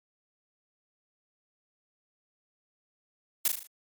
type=noise with echo; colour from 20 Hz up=blue; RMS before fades=-24 dBFS; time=3.45-3.48 s; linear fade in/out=2 ms; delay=38 ms; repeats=5; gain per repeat=-5 dB; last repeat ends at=3.67 s; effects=MP3 96 kbps